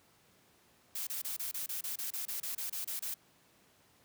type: noise bursts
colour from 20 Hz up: blue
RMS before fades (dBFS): -38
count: 15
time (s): 0.95-3.142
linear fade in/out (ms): 5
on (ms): 120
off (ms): 28
effects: pink hiss -66 dBFS RMS until 4.04 s + high-pass 100 Hz 12 dB/octave